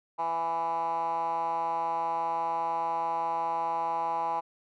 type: tone with band-pass filter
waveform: 10% pulse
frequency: 165.9 Hz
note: E3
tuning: 11 cents sharp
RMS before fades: -30 dBFS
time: 0.18-4.41 s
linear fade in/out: 20 ms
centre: 910 Hz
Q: 9.8
effects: none